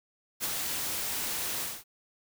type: noise with ADSR envelope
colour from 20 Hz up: white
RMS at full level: -30 dBFS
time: 0.4-1.84 s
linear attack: 40 ms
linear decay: 30 ms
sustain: -3 dB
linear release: 220 ms
effects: none